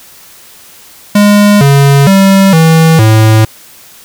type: tone with pitch steps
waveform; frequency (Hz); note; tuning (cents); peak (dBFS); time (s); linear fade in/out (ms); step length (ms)
square; 205.6 / 139.8 / 194.4 / 161.9 / 109.8; G#3 / C#3 / G3 / E3 / A2; -17 / +15 / -14 / -31 / -3; -3; 1.15-3.45; 5; 460
effects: white hiss -36 dBFS RMS until 4.04 s